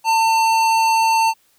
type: tone with hard clipping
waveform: sine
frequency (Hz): 898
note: A5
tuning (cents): +35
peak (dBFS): -15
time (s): 0.04-1.34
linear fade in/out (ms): 50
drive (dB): 17
effects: white hiss -59 dBFS RMS until 1.58 s